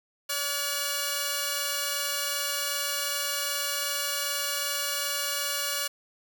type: tone pair together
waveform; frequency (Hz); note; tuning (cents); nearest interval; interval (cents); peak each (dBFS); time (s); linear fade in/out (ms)
5% pulse; 571 / 1438.8; D5 / F#6; -49 / -49; octave + major third; 1600; -19; 0.29-5.88; 10
effects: none